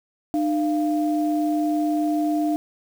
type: tone pair together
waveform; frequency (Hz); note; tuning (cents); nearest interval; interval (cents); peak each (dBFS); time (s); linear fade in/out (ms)
sine; 302.7 / 690.6; D#4 / F5; -48 / -20; octave + major second; 1428; -20 / -26; 0.34-2.56; 0
effects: 7-bit